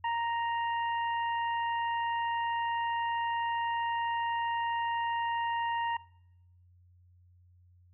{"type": "harmonic tone", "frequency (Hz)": 932.3, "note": "A#5", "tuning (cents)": 0, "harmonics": [1, 2, 3], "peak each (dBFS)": [-29, -38, -43], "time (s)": [0.04, 5.97], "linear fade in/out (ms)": 5, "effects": ["noise-tail reverb RT60 0.8 s tail -21 dB re dry", "added 89 Hz sine -58 dBFS peak until 7.93 s"]}